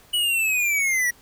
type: linear sweep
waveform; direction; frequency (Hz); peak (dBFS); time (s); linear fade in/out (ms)
square; down; 2960 to 1905; -20; 0.13-1.11; 10
effects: pink hiss -53 dBFS RMS until 1.21 s